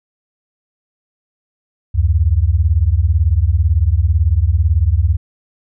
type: beating tone pair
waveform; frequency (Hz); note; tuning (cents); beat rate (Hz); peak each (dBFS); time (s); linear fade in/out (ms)
sine; 71.7 / 89.7; D2 / F2; -41 / +47; 18; -13; 1.94-5.17; 20
effects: none